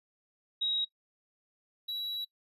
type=tone pair in turn; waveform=sine / triangle; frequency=3815 / 3904 Hz; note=A#7 / B7; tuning=+39 / -21 cents; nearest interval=unison; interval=40 cents; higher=second; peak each=-28 / -32 dBFS; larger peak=first; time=0.61-0.85 / 1.88-2.25 s; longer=second; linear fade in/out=10 ms; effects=noise-tail reverb RT60 0.1 s tail -20 dB re dry + resampled to 32000 Hz